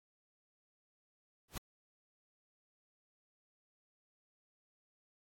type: noise with exponential growth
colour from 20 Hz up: pink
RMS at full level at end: -36 dBFS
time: 1.48-1.58 s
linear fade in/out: 5 ms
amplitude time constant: 20 ms
effects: AAC 64 kbps